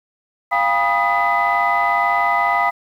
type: tone cluster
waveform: sine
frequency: 696 / 798 / 970 / 1241 / 2007 Hz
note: F5 / G5 / B5 / D#6 / B6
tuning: -6 / +31 / -31 / -5 / +27 cents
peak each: -20 dBFS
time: 0.51-2.71 s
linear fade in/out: 20 ms
effects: tanh soft clip ceiling -7 dBFS + 8-bit